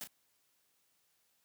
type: noise with echo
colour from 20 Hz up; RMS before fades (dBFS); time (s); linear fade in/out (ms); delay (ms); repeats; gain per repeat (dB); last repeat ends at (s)
white; -42; 0.01-0.04; 0; 33; 1; -9; 0.073
effects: white hiss -75 dBFS RMS until 1.44 s + high-pass 60 Hz 12 dB/octave